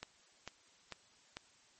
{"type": "click train", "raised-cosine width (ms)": 0.2, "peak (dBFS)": -25, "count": 4, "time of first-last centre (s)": [0.03, 1.369], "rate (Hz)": 2.24, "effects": ["white hiss -66 dBFS RMS until 1.79 s", "MP3 32 kbps"]}